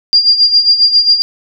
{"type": "tone with tremolo", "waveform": "sine", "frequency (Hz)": 4794, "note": "D8", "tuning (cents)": 35, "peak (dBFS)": -3, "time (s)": [0.13, 1.22], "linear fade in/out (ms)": 0, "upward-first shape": "sine", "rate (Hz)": 7.4, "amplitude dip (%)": 70, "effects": []}